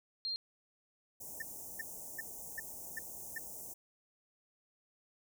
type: tone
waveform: sine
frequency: 4196 Hz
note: C8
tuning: 4 cents sharp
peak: -35 dBFS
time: 0.25-0.36 s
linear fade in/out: 0 ms
type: band-stop noise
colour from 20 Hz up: white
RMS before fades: -47 dBFS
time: 1.2-3.74 s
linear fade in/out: 10 ms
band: 880 to 6100 Hz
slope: 48 dB/octave
type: tone bursts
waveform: triangle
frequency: 1800 Hz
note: A6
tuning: 39 cents sharp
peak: -35 dBFS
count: 6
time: 1.4-3.382 s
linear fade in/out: 5 ms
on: 22 ms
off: 370 ms
effects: none